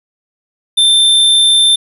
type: tone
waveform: square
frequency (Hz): 3567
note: A7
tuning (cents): +23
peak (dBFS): -7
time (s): 0.77-1.76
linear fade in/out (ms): 10
effects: resampled to 32000 Hz + 8-bit